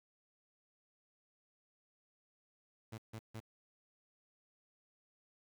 sawtooth tone bursts, 111.6 Hz, A2, 25 cents sharp, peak -40 dBFS, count 3, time 2.92-3.403 s, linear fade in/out 10 ms, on 61 ms, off 150 ms, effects 11-bit

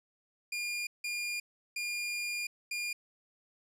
sawtooth tone bursts at uneven times, 2416 Hz, D7, 48 cents sharp, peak -30 dBFS, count 4, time 0.52-0.87 / 1.04-1.4 / 1.76-2.47 / 2.71-2.93 s, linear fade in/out 5 ms, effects low-pass 11000 Hz 12 dB/octave

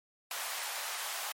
pink high-pass noise, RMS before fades -38 dBFS, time 0.31-1.32 s, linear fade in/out 2 ms, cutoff 720 Hz, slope 24 dB/octave, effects MP3 64 kbps

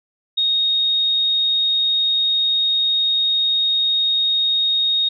sine tone, 3729 Hz, A#7, in tune, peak -15 dBFS, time 0.37-5.09 s, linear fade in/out 10 ms, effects none

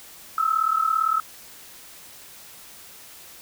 sine tone pair together, 1285.3 / 1323 Hz, E6 / E6, -44 / +6 cents, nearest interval minor second, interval 50 cents, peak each -22 dBFS, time 0.38-1.2 s, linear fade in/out 2 ms, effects white hiss -45 dBFS RMS until 3.41 s

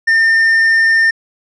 sine tone with hard clipping, 1808 Hz, A6, 47 cents sharp, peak -9 dBFS, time 0.07-1.11 s, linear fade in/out 10 ms, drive 3 dB, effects resampled to 24000 Hz

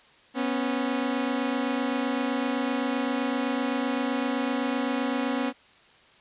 sawtooth tone pair together, 246.2 / 274 Hz, B3 / C#4, -5 / -20 cents, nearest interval major second, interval 185 cents, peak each -24 dBFS, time 0.34-5.53 s, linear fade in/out 50 ms, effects white hiss -56 dBFS RMS until 6.2 s + resampled to 8000 Hz

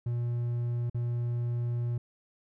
triangle tone with dropouts, 119.7 Hz, A#2, 46 cents sharp, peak -26 dBFS, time 0.06-1.98 s, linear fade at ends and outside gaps 5 ms, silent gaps 0.898-0.945 s, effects none

